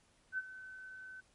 sine tone with ADSR envelope, 1522 Hz, F#6, 48 cents sharp, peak -32 dBFS, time 0.32-1.21 s, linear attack 60 ms, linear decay 34 ms, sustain -15 dB, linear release 13 ms, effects pink hiss -70 dBFS RMS until 1.34 s + MP3 48 kbps

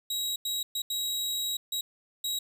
sawtooth tone bursts at uneven times, 3836 Hz, A#7, 49 cents sharp, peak -26 dBFS, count 6, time 0.1-0.36 / 0.45-0.63 / 0.75-0.82 / 0.9-1.57 / 1.72-1.81 / 2.24-2.39 s, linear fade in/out 5 ms, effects none

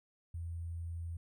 sine tone with sample-and-hold, 84.1 Hz, E2, 35 cents sharp, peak -38 dBFS, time 0.34-1.17 s, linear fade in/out 5 ms, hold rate 8820 Hz, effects none

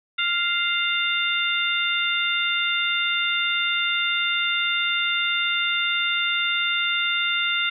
harmonic tone with a mistuned harmonic, 697 Hz, F5, 4 cents flat, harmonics 2 / 3 / 4 / 5, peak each -26 / -26 / -26 / -26 dBFS, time 0.18-7.7 s, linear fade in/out 10 ms, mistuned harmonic 5, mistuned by +54 cents, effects none

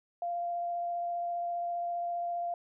sine tone with vibrato, 694 Hz, F5, 11 cents flat, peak -31 dBFS, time 0.22-2.54 s, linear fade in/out 2 ms, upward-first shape triangle, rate 15 Hz, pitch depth 10 cents each way, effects none

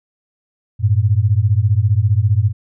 sine beating tone pair, 96.7 / 111.7 Hz, G2 / A2, -23 / +27 cents, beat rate 15 Hz, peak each -14 dBFS, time 0.79-2.53 s, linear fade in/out 50 ms, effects none

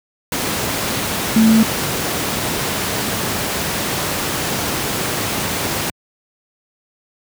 sine tone in noise, 222.2 Hz, A3, 17 cents sharp, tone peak -8 dBFS, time 1.36-1.63 s, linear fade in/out 2 ms, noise pink, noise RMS -20 dBFS, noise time 0.32-5.9 s, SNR +9 dB, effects high-pass 100 Hz 12 dB/octave

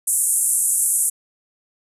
white band-pass noise, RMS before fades -19 dBFS, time 0.07-1.1 s, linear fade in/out 10 ms, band 8000 to 11000 Hz, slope 48 dB/octave, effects resampled to 32000 Hz

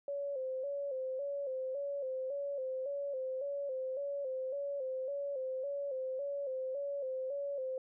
sine tone with vibrato, 542 Hz, C#5, 39 cents flat, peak -35 dBFS, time 0.08-7.78 s, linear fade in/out 2 ms, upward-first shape square, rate 1.8 Hz, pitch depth 71 cents each way, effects none

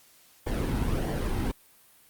brown noise with flanger, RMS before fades -28 dBFS, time 0.46-1.52 s, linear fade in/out 10 ms, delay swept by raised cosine 0.77 to 1.77 ms, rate 1.6 Hz, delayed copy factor -0.5, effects white hiss -58 dBFS RMS until 2.09 s + Opus 48 kbps

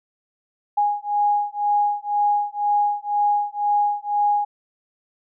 sine beating tone pair, 824 / 826 Hz, G#5 / G#5, -14 / -10 cents, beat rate 2 Hz, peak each -21 dBFS, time 0.77-4.45 s, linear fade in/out 10 ms, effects none

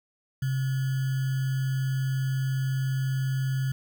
sine tone with sample-and-hold, 132.8 Hz, C3, 26 cents sharp, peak -24 dBFS, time 0.42-3.72 s, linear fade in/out 5 ms, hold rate 1575 Hz, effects none

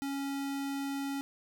square tone, 277.2 Hz, C#4, in tune, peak -34 dBFS, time 0.02-1.21 s, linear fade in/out 0 ms, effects none

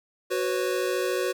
square chord, F# suspended fourth, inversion none, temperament equal with one note detuned, 370 / 493.9 / 547.7 Hz, F#4 / B4 / C#5, 0 / 0 / -21 cents, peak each -28 / -30 / -32 dBFS, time 0.3-1.33 s, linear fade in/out 20 ms, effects none

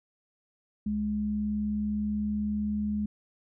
sine tone pair together, 69.9 / 209.5 Hz, C#2 / G#3, +15 / +15 cents, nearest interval octave + perfect fifth, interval 1900 cents, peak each -38 / -27 dBFS, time 0.86-3.06 s, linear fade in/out 5 ms, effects none

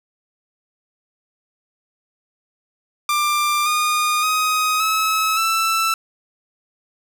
sawtooth tone with pitch steps, 1188 / 1221.4 / 1255.7 / 1291 / 1327.3 Hz, D6 / D#6 / D#6 / E6 / E6, +20 / -32 / +15 / -37 / +12 cents, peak -13 dBFS, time 3.09-5.94 s, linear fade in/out 2 ms, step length 570 ms, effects none

